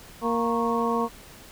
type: harmonic tone with a mistuned harmonic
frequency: 232.9 Hz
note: A#3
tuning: 1 cent flat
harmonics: 1 / 2 / 3 / 4 / 5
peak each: -27 / -27 / -32 / -30 / -28 dBFS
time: 0.21-1.09 s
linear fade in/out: 50 ms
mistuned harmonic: 5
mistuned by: -98 cents
effects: pink hiss -47 dBFS RMS until 1.51 s